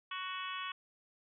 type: harmonic tone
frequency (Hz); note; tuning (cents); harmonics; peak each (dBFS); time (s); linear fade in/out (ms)
371.9; F#4; +9; 3 / 4 / 5 / 6 / 7 / 8 / 9; -41 / -47 / -49 / -50 / -46 / -47 / -48; 0.11-0.72; 5
effects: none